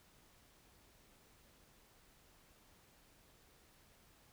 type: silence
effects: pink hiss -67 dBFS RMS until 4.32 s